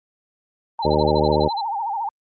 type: tone with vibrato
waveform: sine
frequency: 859 Hz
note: A5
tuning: 42 cents flat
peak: -22 dBFS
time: 0.79-2.09 s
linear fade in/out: 2 ms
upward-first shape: sine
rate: 14 Hz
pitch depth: 150 cents each way
type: tone bursts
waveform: sine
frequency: 4040 Hz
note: B7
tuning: 39 cents sharp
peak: -29 dBFS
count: 10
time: 0.82-1.613 s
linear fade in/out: 10 ms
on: 46 ms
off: 37 ms
type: harmonic tone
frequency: 75.6 Hz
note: D#2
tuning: 49 cents flat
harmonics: 1 / 2 / 3 / 4 / 5 / 6 / 7 / 8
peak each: -26 / -25 / -27 / -27 / -23 / -23 / -24 / -23 dBFS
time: 0.84-1.49 s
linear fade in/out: 20 ms
effects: Opus 24 kbps

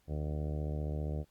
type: harmonic tone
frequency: 75.1 Hz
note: D2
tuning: 39 cents sharp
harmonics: 1 / 2 / 3 / 4 / 5 / 6 / 7 / 8 / 9 / 10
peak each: -35 / -38 / -47 / -47 / -49 / -48 / -50 / -49 / -56 / -57 dBFS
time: 0.07-1.25 s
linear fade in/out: 50 ms
effects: pink hiss -72 dBFS RMS until 1.3 s + Opus 48 kbps

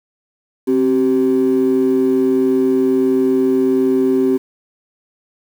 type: ring-modulated tone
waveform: triangle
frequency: 324.7 Hz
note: E4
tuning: 26 cents flat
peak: -5 dBFS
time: 0.67-4.38 s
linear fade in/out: 20 ms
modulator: 60.7 Hz
effects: tanh soft clip ceiling -7 dBFS + 7-bit

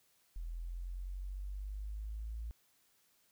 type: exponential sweep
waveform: sine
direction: up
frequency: 41 to 56.5 Hz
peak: -39 dBFS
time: 0.36-2.51 s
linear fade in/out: 0 ms
effects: white hiss -72 dBFS RMS until 3.31 s

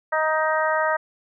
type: harmonic tone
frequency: 313.1 Hz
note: D#4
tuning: 11 cents sharp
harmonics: 2 / 3 / 4 / 5 / 6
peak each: -23 / -25 / -26 / -27 / -28 dBFS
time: 0.12-0.97 s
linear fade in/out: 10 ms
effects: none

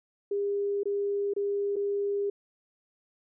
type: tone with dropouts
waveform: sine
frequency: 403.5 Hz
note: G#4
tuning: 50 cents flat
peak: -26 dBFS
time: 0.31-2.3 s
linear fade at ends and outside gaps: 5 ms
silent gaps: 0.834-0.855 / 1.337-1.363 / 1.759-1.764 s
effects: none

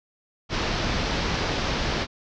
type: low-pass noise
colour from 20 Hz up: pink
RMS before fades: -26 dBFS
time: 0.49-2.07 s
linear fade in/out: 50 ms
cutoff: 5700 Hz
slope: 48 dB/octave
effects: none

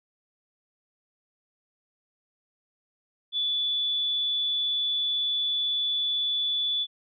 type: tone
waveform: sine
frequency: 3458 Hz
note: A7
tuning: 31 cents flat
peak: -24 dBFS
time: 3.32-6.87 s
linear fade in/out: 50 ms
effects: none

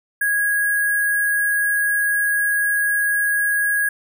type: tone with sample-and-hold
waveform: sine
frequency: 1654 Hz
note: G#6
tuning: 8 cents flat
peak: -16 dBFS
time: 0.21-3.89 s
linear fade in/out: 5 ms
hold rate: 11025 Hz
effects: none

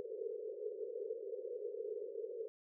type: band-pass noise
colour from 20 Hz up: pink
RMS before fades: -44 dBFS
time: 0-2.48 s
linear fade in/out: 0 ms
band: 400 to 500 Hz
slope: 96 dB/octave
effects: none

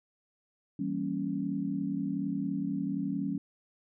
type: chord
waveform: sine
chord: E diminished seventh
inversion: none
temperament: equal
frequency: 164.81 / 196 / 233.1 / 277.2 Hz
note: E3 / G3 / Bb3 / Db4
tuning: 0 / 0 / 0 / 0 cents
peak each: -38 / -34 / -39 / -33 dBFS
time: 0.79-3.38 s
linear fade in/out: 5 ms
effects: none

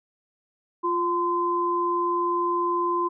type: tone pair together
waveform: sine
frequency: 349.2 / 1028.7 Hz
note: F4 / C6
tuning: 0 / -30 cents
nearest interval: octave + perfect fifth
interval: 1870 cents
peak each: -26 / -23 dBFS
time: 0.83-3.09 s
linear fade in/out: 20 ms
effects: none

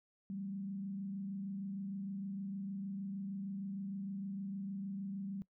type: tone with frequency modulation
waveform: sine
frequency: 196 Hz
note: G3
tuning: in tune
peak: -39 dBFS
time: 0.3-5.42 s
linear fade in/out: 0 ms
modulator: 26.5 Hz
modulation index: 0.46
effects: noise-tail reverb RT60 0.1 s tail -21 dB re dry

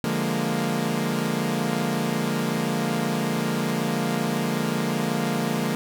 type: chord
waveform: sawtooth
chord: Bb dominant seventh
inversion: first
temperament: equal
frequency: 146.83 / 174.61 / 207.7 / 233.1 Hz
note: D3 / F3 / Ab3 / Bb3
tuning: 0 / 0 / 0 / 0 cents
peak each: -26 / -25 / -25 / -23 dBFS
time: 0.04-5.75 s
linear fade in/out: 0 ms
effects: none

